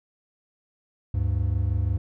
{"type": "tone pair together", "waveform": "triangle", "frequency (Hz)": [74.5, 100.35], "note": ["D2", "G2"], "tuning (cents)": [25, 41], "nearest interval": "perfect fourth", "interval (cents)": 516, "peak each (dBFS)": [-23, -22], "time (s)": [1.14, 1.98], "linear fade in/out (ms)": 5, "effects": []}